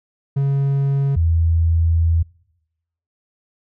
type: tone pair in turn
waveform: triangle / sine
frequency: 138.59 / 82.63 Hz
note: C#3 / E2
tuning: 0 / +5 cents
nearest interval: major sixth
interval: 895 cents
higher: first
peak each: -13 dBFS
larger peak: neither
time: 0.36-1.16 / 1.16-2.23 s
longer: second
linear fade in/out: 10 ms
effects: noise-tail reverb RT60 0.9 s tail -26 dB re dry